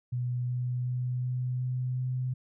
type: tone with pitch steps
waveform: sine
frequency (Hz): 123.47 / 124.26 / 125.05 / 125.85 / 126.65 / 127.46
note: B2 / B2 / B2 / B2 / B2 / C3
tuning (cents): 0 / +11 / +22 / +33 / +44 / -45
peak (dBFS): -28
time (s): 0.12-2.34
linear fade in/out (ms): 10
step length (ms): 370
effects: none